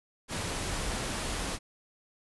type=low-pass noise; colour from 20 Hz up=pink; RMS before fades=-34 dBFS; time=0.28-1.59 s; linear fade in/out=50 ms; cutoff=11000 Hz; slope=96 dB/octave; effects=none